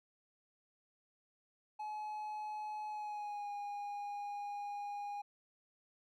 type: tone with pitch glide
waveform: triangle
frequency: 850 to 817.3 Hz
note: G#5 to G#5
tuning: +40 to -28 cents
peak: -38 dBFS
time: 1.79-5.22 s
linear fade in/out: 10 ms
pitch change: -68 cents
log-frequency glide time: 2.89-3.51 s
effects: none